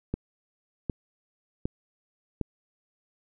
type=click train; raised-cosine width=3 ms; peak=-15 dBFS; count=4; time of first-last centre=0.14-2.413 s; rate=1.32 Hz; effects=none